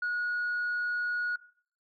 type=tone; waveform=sine; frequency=1452 Hz; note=F#6; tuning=33 cents flat; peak=-27 dBFS; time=0.02-1.36 s; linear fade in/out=5 ms; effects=noise-tail reverb RT60 0.5 s tail -18 dB re dry + tanh soft clip ceiling -26 dBFS